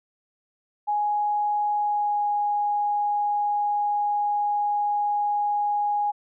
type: tone with pitch glide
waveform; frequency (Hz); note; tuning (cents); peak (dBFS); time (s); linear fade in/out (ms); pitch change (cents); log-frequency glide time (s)
sine; 832 to 826.3; G#5 to G#5; +3 to -9; -21; 0.87-6.12; 20; -12; 1.73-2.27
effects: none